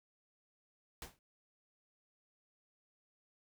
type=noise with exponential decay; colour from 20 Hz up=pink; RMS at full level=-42 dBFS; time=1.02-1.19 s; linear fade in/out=1 ms; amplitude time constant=35 ms; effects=none